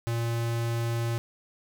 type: tone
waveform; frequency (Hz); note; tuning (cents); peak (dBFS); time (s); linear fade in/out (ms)
square; 116.54; A#2; 0; -27; 0.07-1.18; 0
effects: none